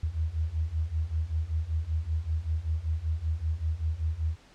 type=beating tone pair; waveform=sine; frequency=76.7 / 81.9 Hz; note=D#2 / E2; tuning=-24 / -11 cents; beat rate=5.2 Hz; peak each=-31 / -29 dBFS; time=0.03-4.36 s; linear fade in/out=5 ms; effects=pink hiss -57 dBFS RMS until 4.54 s + low-pass 6000 Hz 12 dB/octave